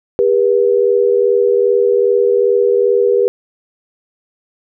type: tone pair together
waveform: sine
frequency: 400.9 / 483.4 Hz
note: G4 / B4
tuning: +39 / -37 cents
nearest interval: minor third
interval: 324 cents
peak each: -12 dBFS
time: 0.19-3.28 s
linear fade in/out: 0 ms
effects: none